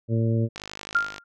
harmonic tone, 113.7 Hz, A#2, 43 cents flat, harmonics 1 / 2 / 3 / 4 / 5, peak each -21 / -27 / -31 / -33 / -35 dBFS, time 0.08-0.49 s, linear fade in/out 50 ms
click train, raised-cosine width 0.2 ms, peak -18 dBFS, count 33, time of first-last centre 0.56-1.181 s, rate 51.5 Hz
sine tone with exponential decay, 1396.9 Hz, F6, in tune, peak -15 dBFS, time 0.95-1.24 s, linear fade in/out 5 ms, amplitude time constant 61 ms
effects none

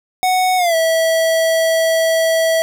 square tone with pitch glide, 740 to 651.7 Hz, F#5 to E5, 0 to -20 cents, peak -13 dBFS, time 0.23-2.62 s, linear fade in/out 0 ms, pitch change -220 cents, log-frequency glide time 0.57-0.75 s, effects none

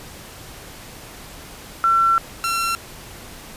sine / sawtooth tone pair in turn, 1350 / 1357.8 Hz, E6 / F6, +41 / -49 cents, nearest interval unison, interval 10 cents, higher second, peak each -13 / -16 dBFS, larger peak first, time 1.84-2.18 / 2.44-2.75 s, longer first, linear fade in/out 0 ms, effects pink hiss -39 dBFS RMS until 3.56 s + resampled to 32000 Hz

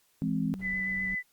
sine chord, E augmented, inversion none, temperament equal, 164.81 / 207.7 / 261.6 Hz, E3 / G#3 / B#3, 0 / 0 / 0 cents, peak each -31 dBFS, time 0.22-0.54 s, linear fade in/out 0 ms
sine tone, 189.7 Hz, F#3, 43 cents sharp, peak -37 dBFS, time 0.53-1.15 s, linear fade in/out 5 ms
brown noise, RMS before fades -48 dBFS, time 0.58-1.16 s, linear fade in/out 20 ms
sine tone with vibrato, 2000 Hz, B6, 21 cents sharp, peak -29 dBFS, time 0.61-1.23 s, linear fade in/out 50 ms, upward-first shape sine, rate 7.9 Hz, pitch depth 11 cents each way
effects white hiss -68 dBFS RMS until 1.32 s + Opus 48 kbps

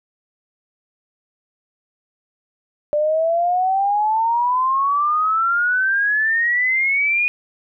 sine exponential sweep, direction up, 589 to 2474 Hz, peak -15 dBFS, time 2.93-7.28 s, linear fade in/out 0 ms, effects none

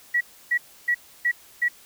sine tone bursts, 1930 Hz, B6, 40 cents flat, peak -18 dBFS, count 5, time 0.14-1.685 s, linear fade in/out 10 ms, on 69 ms, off 300 ms, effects white hiss -51 dBFS RMS until 1.85 s

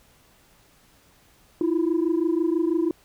sine tone pair together, 319.7 / 345.8 Hz, D#4 / F4, +47 / -17 cents, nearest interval minor second, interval 136 cents, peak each -21 dBFS, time 1.61-2.91 s, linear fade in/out 2 ms, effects tanh soft clip ceiling -16 dBFS + pink hiss -58 dBFS RMS until 3.04 s

